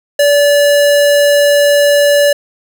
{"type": "tone", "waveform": "square", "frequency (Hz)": 577, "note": "D5", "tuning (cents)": -31, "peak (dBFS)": -7, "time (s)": [0.19, 2.33], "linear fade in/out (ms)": 5, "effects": []}